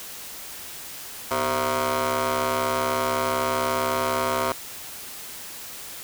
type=ring-modulated tone; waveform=15% pulse; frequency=140 Hz; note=C#3; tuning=18 cents sharp; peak=-13 dBFS; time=1.31-4.52 s; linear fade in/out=2 ms; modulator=806 Hz; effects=white hiss -38 dBFS RMS until 6.03 s